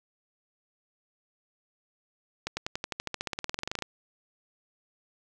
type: accelerating click train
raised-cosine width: 0.2 ms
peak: -14 dBFS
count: 23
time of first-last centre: 2.47-3.823 s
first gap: 100 ms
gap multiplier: 0.95
effects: none